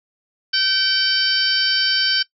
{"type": "harmonic tone", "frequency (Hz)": 770, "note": "G5", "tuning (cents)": -31, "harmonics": [2, 3, 4, 5, 6, 7], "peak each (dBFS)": [-22, -31, -21, -31, -19, -25], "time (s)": [0.53, 2.23], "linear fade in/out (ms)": 10, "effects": ["noise-tail reverb RT60 0.1 s tail -20 dB re dry"]}